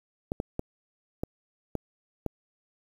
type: clicks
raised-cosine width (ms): 2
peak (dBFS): -16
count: 6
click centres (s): 0.319 / 0.401 / 0.594 / 1.235 / 1.753 / 2.263
effects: 8-bit